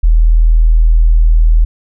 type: tone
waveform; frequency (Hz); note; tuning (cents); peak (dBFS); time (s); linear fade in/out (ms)
sine; 40.31; E1; -38; -4; 0.03-1.65; 10
effects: none